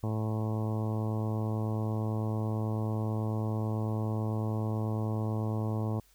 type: harmonic tone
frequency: 109.1 Hz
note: A2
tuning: 14 cents flat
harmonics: 1 / 2 / 3 / 4 / 5 / 6 / 7 / 8 / 9 / 10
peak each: -30 / -36 / -40 / -42 / -44 / -46 / -47 / -48 / -49 / -50 dBFS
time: 0.03-6 s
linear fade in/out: 5 ms
effects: added 50 Hz sine -65 dBFS peak until 6.14 s + white hiss -65 dBFS RMS until 6.14 s